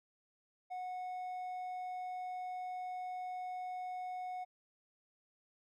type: tone with hard clipping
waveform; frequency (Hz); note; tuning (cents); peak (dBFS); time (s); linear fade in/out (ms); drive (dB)
sine; 733; F#5; -16; -40; 0.7-4.45; 20; 3
effects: MP3 64 kbps